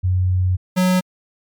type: tone pair in turn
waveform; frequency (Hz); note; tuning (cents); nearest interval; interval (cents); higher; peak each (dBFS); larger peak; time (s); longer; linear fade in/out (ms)
sine / square; 91.8 / 183.6; F#2 / F#3; -13 / -13; octave; 1200; second; -14; neither; 0.03-0.57 / 0.76-1.01; first; 20
effects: MP3 96 kbps